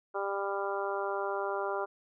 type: harmonic tone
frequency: 198.3 Hz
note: G3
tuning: 20 cents sharp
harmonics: 2 / 3 / 4 / 5 / 6 / 7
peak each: -35 / -37 / -38 / -39 / -40 / -40 dBFS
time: 0.14-1.86 s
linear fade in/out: 20 ms
effects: none